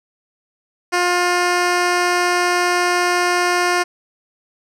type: tone with low-pass filter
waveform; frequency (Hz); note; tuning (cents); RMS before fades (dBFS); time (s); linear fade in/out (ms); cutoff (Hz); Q
10% pulse; 354.9; F4; +28; -17; 0.92-3.84; 20; 8200; 0.81
effects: none